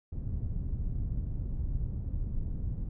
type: low-pass noise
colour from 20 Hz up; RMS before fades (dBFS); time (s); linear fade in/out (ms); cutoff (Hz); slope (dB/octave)
pink; -33; 0.12-2.89; 5; 120; 12
effects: none